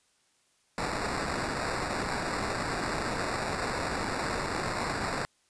violet noise with sample-and-hold, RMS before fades -32 dBFS, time 0.78-5.25 s, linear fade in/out 0 ms, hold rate 3150 Hz, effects white hiss -69 dBFS RMS until 5.49 s + resampled to 22050 Hz

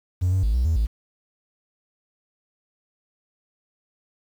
triangle tone with pitch steps, 90.7 / 94.1 / 53.6 / 61.7 / 80.6 / 54.7 Hz, F#2 / F#2 / A1 / B1 / E2 / A1, -34 / +30 / -45 / -1 / -38 / -9 cents, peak -15 dBFS, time 0.21-0.87 s, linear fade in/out 20 ms, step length 110 ms, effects tanh soft clip ceiling -13 dBFS + 8-bit

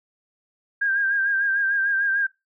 sine tone with vibrato, 1600 Hz, G6, 35 cents sharp, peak -19 dBFS, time 0.81-2.27 s, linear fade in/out 10 ms, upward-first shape sine, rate 6.7 Hz, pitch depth 45 cents each way, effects noise-tail reverb RT60 0.2 s tail -20 dB re dry

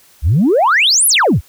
sine exponential two-way sweep, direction up then down, 62.5 to 11910 to 62.5 Hz, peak -7 dBFS, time 0.22-1.41 s, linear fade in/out 50 ms, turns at 1.07 s, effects tanh soft clip ceiling -5 dBFS + white hiss -48 dBFS RMS until 1.48 s

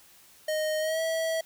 square tone with pitch glide, 620 to 649.7 Hz, D#5 to E5, -6 to -25 cents, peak -27 dBFS, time 0.48-1.41 s, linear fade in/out 5 ms, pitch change +81 cents, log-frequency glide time 0.79-1.01 s, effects white hiss -56 dBFS RMS until 1.45 s

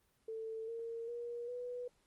sine tone with pitch steps, 445.1 / 460 / 475.4 / 491.3 Hz, A4 / A#4 / A#4 / B4, +20 / -23 / +34 / -9 cents, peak -40 dBFS, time 0.28-1.88 s, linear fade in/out 5 ms, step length 400 ms, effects pink hiss -75 dBFS RMS until 2.06 s + Opus 24 kbps

